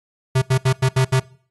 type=tone bursts at uneven times; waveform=square; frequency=130.81 Hz; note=C3; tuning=in tune; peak=-14 dBFS; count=6; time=0.35-0.42 / 0.5-0.58 / 0.65-0.73 / 0.82-0.89 / 0.96-1.05 / 1.12-1.2 s; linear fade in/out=10 ms; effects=noise-tail reverb RT60 0.5 s tail -23 dB re dry + AAC 32 kbps